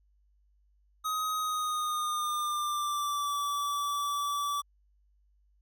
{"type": "tone with pitch glide", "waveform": "square", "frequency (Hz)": [1259, 1154.5], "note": ["D#6", "D6"], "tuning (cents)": [20, -30], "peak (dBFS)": -30, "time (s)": [1.04, 4.62], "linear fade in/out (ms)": 20, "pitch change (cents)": -150, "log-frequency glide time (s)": [1.37, 3.35], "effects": ["added 50 Hz sine -64 dBFS peak until 5.61 s"]}